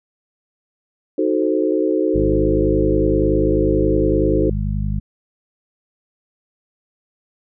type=chord; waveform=sine; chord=D# diminished seventh; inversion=none; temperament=equal; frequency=311.1 / 370 / 440 / 523.3 Hz; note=D#4 / F#4 / A4 / C5; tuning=0 / 0 / 0 / 0 cents; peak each=-19 / -20 / -21 / -23 dBFS; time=1.18-4.5 s; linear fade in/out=5 ms
type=harmonic tone; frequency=51 Hz; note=G#1; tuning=31 cents flat; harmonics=1 / 2 / 3 / 4; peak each=-21 / -24 / -26 / -27 dBFS; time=2.14-5 s; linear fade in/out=10 ms
effects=none